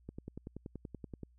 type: click train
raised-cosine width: 3 ms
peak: -30 dBFS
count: 13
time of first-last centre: 0.09-1.233 s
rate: 10.5 Hz
effects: added 60 Hz sine -62 dBFS peak until 1.38 s